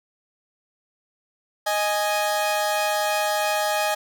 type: tone pair together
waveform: sawtooth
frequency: 622.2 / 830.6 Hz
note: D#5 / G#5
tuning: 0 / 0 cents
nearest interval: perfect fourth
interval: 500 cents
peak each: -20 dBFS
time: 1.66-3.95 s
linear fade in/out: 10 ms
effects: none